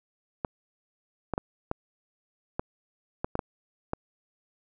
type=clicks; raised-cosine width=1 ms; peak=-14 dBFS; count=9; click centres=0.448 / 1.337 / 1.379 / 1.714 / 2.595 / 3.245 / 3.354 / 3.392 / 3.934 s; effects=none